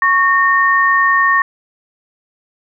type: tone pair together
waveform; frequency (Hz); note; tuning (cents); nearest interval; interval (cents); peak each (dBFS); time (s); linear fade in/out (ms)
sine; 1108 / 1834.8; C#6 / A#6; -1 / -28; major sixth; 873; -12; 0.02-1.42; 2
effects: none